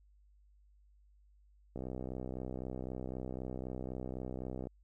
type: click train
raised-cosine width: 2 ms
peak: -28 dBFS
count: 187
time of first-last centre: 1.76-4.671 s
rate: 63.9 Hz
effects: added 50 Hz sine -62 dBFS peak until 4.83 s